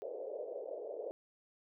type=band-pass noise; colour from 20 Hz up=pink; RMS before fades=-43 dBFS; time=0.02-1.11 s; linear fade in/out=0 ms; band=430 to 600 Hz; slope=48 dB/octave; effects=none